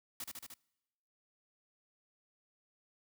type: noise with echo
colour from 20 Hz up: white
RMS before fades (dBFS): -42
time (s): 0.2-0.24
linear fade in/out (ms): 2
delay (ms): 75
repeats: 4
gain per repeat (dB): -2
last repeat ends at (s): 0.54
effects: noise-tail reverb RT60 1.0 s tail -25 dB re dry + high-pass 80 Hz 12 dB/octave